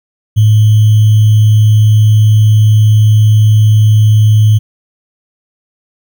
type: tone with sample-and-hold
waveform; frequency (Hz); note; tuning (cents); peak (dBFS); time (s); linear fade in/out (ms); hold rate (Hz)
sine; 107.4; A2; -41; -3; 0.36-4.59; 20; 3150
effects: none